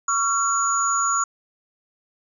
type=tone cluster; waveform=sine; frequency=1122 / 1364 / 6830 Hz; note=C#6 / F6 / G#8; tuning=+21 / -41 / +48 cents; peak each=-23 dBFS; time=0.08-1.24 s; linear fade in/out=5 ms; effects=none